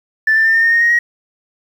sine tone with pitch steps, 1760 / 1778.4 / 1797 / 1815.8 / 1834.7 / 1853.9 / 1873.3 / 1892.9 Hz, A6 / A6 / A6 / A#6 / A#6 / A#6 / A#6 / A#6, 0 / +18 / +36 / -46 / -28 / -10 / +8 / +26 cents, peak -8 dBFS, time 0.27-0.99 s, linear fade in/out 5 ms, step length 90 ms, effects tanh soft clip ceiling -5 dBFS + 7-bit

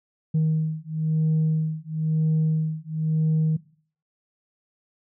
sine beating tone pair, 156.9 / 157.9 Hz, D#3 / D#3, +15 / +26 cents, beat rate 1 Hz, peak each -22 dBFS, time 0.34-3.57 s, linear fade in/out 10 ms, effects noise-tail reverb RT60 0.5 s tail -20 dB re dry + tanh soft clip ceiling -16 dBFS

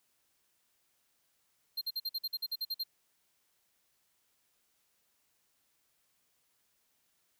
square tone bursts, 4186 Hz, C8, in tune, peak -33 dBFS, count 12, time 1.77-2.837 s, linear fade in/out 10 ms, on 44 ms, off 49 ms, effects white hiss -75 dBFS RMS until 7.39 s

